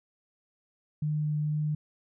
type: tone with vibrato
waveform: sine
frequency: 151 Hz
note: D3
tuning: 48 cents sharp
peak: -26 dBFS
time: 1.02-1.75 s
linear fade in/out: 5 ms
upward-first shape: triangle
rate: 2.1 Hz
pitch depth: 8 cents each way
effects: none